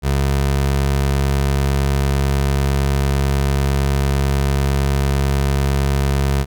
25% pulse tone, 69 Hz, C#2, 7 cents flat, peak -11 dBFS, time 0.02-6.46 s, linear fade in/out 50 ms, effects none

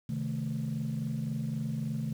sine chord, A diminished, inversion first, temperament equal with one note detuned, 131.95 / 155.56 / 220 Hz, C3 / Eb3 / A3, +15 / 0 / 0 cents, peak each -34 dBFS, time 0.09-2.13 s, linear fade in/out 5 ms, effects tanh soft clip ceiling -25 dBFS + 9-bit

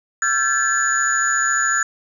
sine tone cluster, 1348 / 1592 / 1726 / 6860 Hz, E6 / G6 / A6 / A8, +38 / +26 / -34 / -45 cents, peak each -21 dBFS, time 0.22-1.83 s, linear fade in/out 2 ms, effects tanh soft clip ceiling -7 dBFS

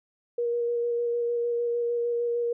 sine tone with vibrato, 474.4 Hz, A#4, 30 cents sharp, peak -24 dBFS, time 0.38-2.53 s, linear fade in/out 5 ms, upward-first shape square, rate 6.6 Hz, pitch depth 10 cents each way, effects none

